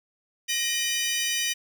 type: tone cluster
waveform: 20% pulse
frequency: 1876 / 2411 / 3003 Hz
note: A#6 / D7 / F#7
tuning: +11 / +45 / +25 cents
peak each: -25 / -26 / -22 dBFS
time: 0.48-1.54 s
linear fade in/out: 20 ms
effects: none